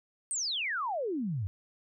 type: exponential sweep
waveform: sine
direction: down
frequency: 8870 to 88.8 Hz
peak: -30 dBFS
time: 0.31-1.47 s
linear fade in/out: 0 ms
effects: none